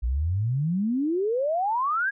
sine exponential sweep, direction up, 55.7 to 1673 Hz, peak -22 dBFS, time 0.02-2.11 s, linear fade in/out 20 ms, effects none

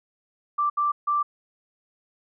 sine tone bursts at uneven times, 1174.7 Hz, D6, in tune, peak -20 dBFS, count 3, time 0.58-0.7 / 0.77-0.92 / 1.07-1.23 s, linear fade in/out 10 ms, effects none

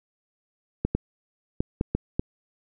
clicks, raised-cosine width 3 ms, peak -10 dBFS, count 6, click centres 0.85 / 0.95 / 1.605 / 1.811 / 1.95 / 2.195 s, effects none

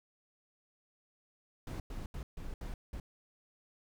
brown noise bursts at uneven times, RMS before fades -41 dBFS, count 6, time 1.67-1.8 / 1.9-2.06 / 2.14-2.23 / 2.37-2.54 / 2.61-2.74 / 2.93-3 s, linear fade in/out 2 ms, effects none

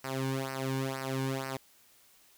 sawtooth tone with flanger, 133.3 Hz, C3, 33 cents sharp, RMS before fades -34 dBFS, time 0.04-1.57 s, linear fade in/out 5 ms, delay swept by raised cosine 0.28 to 1.58 ms, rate 2.1 Hz, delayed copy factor -0.85, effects white hiss -62 dBFS RMS until 2.37 s

